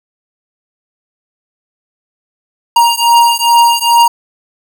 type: beating tone pair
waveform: square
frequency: 938 / 940.4 Hz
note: A#5 / A#5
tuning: +11 / +15 cents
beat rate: 2.4 Hz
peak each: -10 dBFS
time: 2.76-4.08 s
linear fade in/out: 5 ms
effects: none